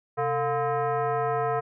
sine tone with frequency modulation, 130.7 Hz, C3, 1 cent flat, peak -23 dBFS, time 0.17-1.61 s, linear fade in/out 20 ms, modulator 579 Hz, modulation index 1.9, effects none

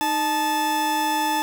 40% pulse tone pair together, 308.3 / 872 Hz, D#4 / A5, -16 / -16 cents, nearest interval octave + tritone, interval 1800 cents, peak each -27 / -20 dBFS, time 0.01-1.42 s, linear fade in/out 0 ms, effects none

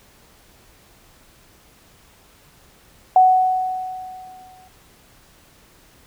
sine tone with exponential decay, 744 Hz, F#5, 9 cents sharp, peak -7 dBFS, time 3.16-4.68 s, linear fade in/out 2 ms, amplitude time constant 330 ms, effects pink hiss -52 dBFS RMS until 6.06 s

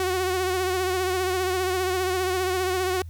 sawtooth tone with vibrato, 370 Hz, F#4, in tune, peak -19 dBFS, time 0-3.02 s, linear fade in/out 2 ms, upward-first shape sine, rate 15 Hz, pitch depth 44 cents each way, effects added 83 Hz sine -35 dBFS peak until 3.09 s + white hiss -63 dBFS RMS until 3.09 s

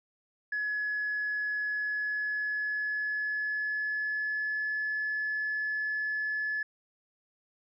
sine tone with pitch glide, 1695 to 1717.7 Hz, G#6 to A6, +35 to -42 cents, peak -28 dBFS, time 0.52-6.63 s, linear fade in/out 5 ms, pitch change +23 cents, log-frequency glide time 1.58-4.75 s, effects tanh soft clip ceiling -25 dBFS

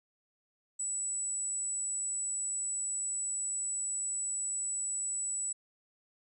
sine tone, 7902 Hz, B8, in tune, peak -32 dBFS, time 0.79-5.53 s, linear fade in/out 10 ms, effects none

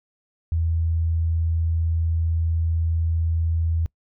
sine tone, 82.2 Hz, E2, 4 cents flat, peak -19 dBFS, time 0.52-3.86 s, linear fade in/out 0 ms, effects noise-tail reverb RT60 0.1 s tail -25 dB re dry

